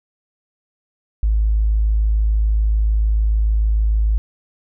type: tone with tanh clipping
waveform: triangle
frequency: 53.4 Hz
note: G#1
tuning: 49 cents sharp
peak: -13 dBFS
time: 1.23-4.18 s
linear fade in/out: 0 ms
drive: 4 dB
effects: none